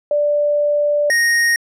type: tone pair in turn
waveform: sine / square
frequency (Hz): 587.3 / 1864.6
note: D5 / A#6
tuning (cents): 0 / 0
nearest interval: octave + minor sixth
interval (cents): 2000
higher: second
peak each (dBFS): -13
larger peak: neither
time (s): 0.11-1.1 / 1.1-1.56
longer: first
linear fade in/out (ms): 2
effects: low-pass 11000 Hz 12 dB/octave